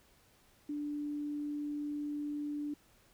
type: tone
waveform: sine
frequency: 293.7 Hz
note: D4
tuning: in tune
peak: -35 dBFS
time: 0.69-2.74 s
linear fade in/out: 5 ms
effects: pink hiss -66 dBFS RMS until 3.13 s